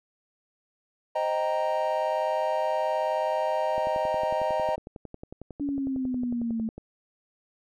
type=chord; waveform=triangle; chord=C minor seventh; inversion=none; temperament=equal; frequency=523.3 / 622.3 / 784 / 932.3 Hz; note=C5 / Eb5 / G5 / Bb5; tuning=0 / 0 / 0 / 0 cents; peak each=-31 / -25 / -30 / -28 dBFS; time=1.15-4.76 s; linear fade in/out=10 ms
type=click train; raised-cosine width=2 ms; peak=-26 dBFS; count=34; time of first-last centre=3.78-6.78 s; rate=11 Hz
type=exponential sweep; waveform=sine; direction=down; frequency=288.1 to 220 Hz; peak=-26 dBFS; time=5.6-6.69 s; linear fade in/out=10 ms
effects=none